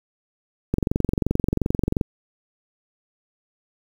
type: click train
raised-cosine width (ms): 3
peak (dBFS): -7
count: 30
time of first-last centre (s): 0.74-2.012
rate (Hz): 22.8
effects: 7-bit